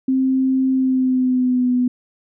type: tone with pitch glide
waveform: sine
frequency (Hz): 262.7 to 248.7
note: C4 to B3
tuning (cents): +7 to +12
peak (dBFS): -14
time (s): 0.08-1.88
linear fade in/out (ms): 5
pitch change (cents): -95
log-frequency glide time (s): 0.72-1.71
effects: none